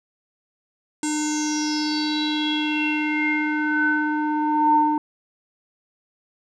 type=tone with low-pass filter sweep; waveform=square; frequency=302.8 Hz; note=D#4; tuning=47 cents flat; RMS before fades=-22 dBFS; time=1.03-4.98 s; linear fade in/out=2 ms; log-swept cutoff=7900 to 790 Hz; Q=8.6; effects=none